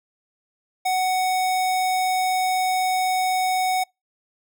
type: tone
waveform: square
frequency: 744 Hz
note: F#5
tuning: 9 cents sharp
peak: -20 dBFS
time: 0.85-3.84 s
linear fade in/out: 10 ms
effects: noise-tail reverb RT60 0.2 s tail -26 dB re dry